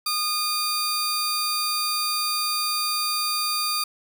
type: tone pair together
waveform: sawtooth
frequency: 1224 / 4680 Hz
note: D#6 / D8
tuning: -29 / -7 cents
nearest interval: octave + major seventh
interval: 2322 cents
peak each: -23 / -22 dBFS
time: 0.06-3.84 s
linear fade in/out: 5 ms
effects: none